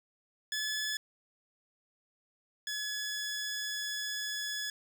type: tone pair in turn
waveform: 15% pulse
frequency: 1716 / 1698.3 Hz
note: A6 / G#6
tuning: -44 / +38 cents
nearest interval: unison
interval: 18 cents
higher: first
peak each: -26 / -28 dBFS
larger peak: first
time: 0.52-0.97 / 2.67-4.7 s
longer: second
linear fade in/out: 2 ms
effects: none